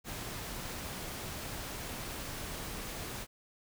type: noise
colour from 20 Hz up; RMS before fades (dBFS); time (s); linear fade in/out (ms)
pink; -41; 0.04-3.27; 50
effects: none